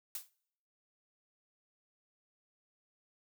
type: noise with exponential decay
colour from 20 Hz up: blue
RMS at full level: -36 dBFS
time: 0.15-0.3 s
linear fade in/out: 2 ms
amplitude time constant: 32 ms
effects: noise-tail reverb RT60 0.7 s tail -24 dB re dry